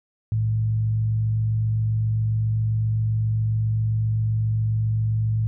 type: tone with frequency modulation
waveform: sine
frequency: 110.1 Hz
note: A2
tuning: 2 cents sharp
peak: -19 dBFS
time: 0.32-5.47 s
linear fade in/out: 0 ms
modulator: 47.5 Hz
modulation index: 0.32
effects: none